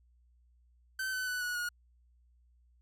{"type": "tone with pitch steps", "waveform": "45% pulse", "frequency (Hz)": [1538, 1513.3, 1489, 1465.2, 1441.7], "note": ["G6", "F#6", "F#6", "F#6", "F#6"], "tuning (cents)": [-33, 39, 11, -17, -45], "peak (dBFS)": -33, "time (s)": [0.99, 1.69], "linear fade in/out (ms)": 5, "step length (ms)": 140, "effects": ["added 60 Hz sine -63 dBFS peak until 2.81 s"]}